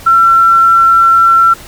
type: tone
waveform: sine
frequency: 1352 Hz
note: E6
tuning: 43 cents sharp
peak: -3 dBFS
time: 0.06-1.54 s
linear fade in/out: 10 ms
effects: pink hiss -32 dBFS RMS until 1.67 s + MP3 96 kbps